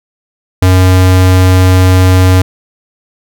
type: tone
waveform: square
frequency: 92.5 Hz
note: F#2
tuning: in tune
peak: -4 dBFS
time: 0.62-2.42 s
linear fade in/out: 5 ms
effects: none